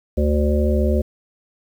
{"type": "harmonic tone with a mistuned harmonic", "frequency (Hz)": 74, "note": "D2", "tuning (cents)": 14, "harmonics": [1, 3, 5, 7, 8], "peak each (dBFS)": [-17, -22, -24, -25, -26], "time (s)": [0.17, 1.02], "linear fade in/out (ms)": 10, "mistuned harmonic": 1, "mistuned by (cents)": -25, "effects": ["8-bit"]}